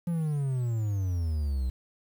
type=exponential sweep; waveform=triangle; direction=down; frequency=174.61 to 62 Hz; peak=-24 dBFS; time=0.07-1.7 s; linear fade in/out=5 ms; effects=9-bit